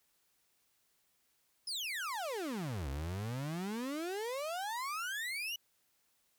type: exponential two-way sweep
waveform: 35% pulse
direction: down then up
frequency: 5274 to 65.41 to 2982 Hz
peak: -35 dBFS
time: 1.67-5.56 s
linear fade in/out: 5 ms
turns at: 2.89 s
effects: white hiss -75 dBFS RMS until 6.38 s